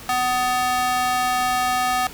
square tone with high-pass filter, 250 Hz, B3, 21 cents sharp, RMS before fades -21 dBFS, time 0.09-2.07 s, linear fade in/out 2 ms, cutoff 900 Hz, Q 2.2, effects pink hiss -39 dBFS RMS until 2.13 s

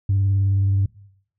sine tone with vibrato, 98 Hz, G2, in tune, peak -14 dBFS, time 0.09-0.86 s, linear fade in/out 5 ms, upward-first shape sine, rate 19 Hz, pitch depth 27 cents each way, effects noise-tail reverb RT60 0.7 s tail -21 dB re dry + tanh soft clip ceiling -13 dBFS

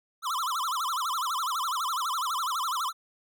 square tone with vibrato, 1167 Hz, D6, 11 cents flat, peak -28 dBFS, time 0.22-2.93 s, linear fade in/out 50 ms, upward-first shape sine, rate 12 Hz, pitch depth 280 cents each way, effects none

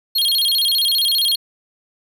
square tone with vibrato, 3729 Hz, A#7, in tune, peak -15 dBFS, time 0.15-1.36 s, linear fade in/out 10 ms, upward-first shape square, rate 15 Hz, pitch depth 240 cents each way, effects none

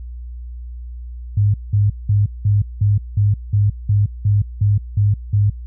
sine tone bursts, 102.8 Hz, G#2, 17 cents flat, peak -11 dBFS, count 12, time 1.37-5.5 s, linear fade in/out 5 ms, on 170 ms, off 190 ms, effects added 60 Hz sine -28 dBFS peak until 5.66 s

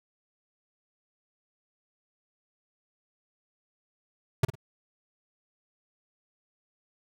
square tone with echo, 130 Hz, C3, 11 cents flat, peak -18 dBFS, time 4.43-4.45 s, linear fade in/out 5 ms, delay 52 ms, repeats 2, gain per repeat -13 dB, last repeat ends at 4.554 s, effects none

